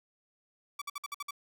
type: tone bursts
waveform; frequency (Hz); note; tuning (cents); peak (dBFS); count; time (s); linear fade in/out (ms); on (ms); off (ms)
sawtooth; 1149; D6; -38; -32; 7; 0.79-1.309; 5; 27; 55
effects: none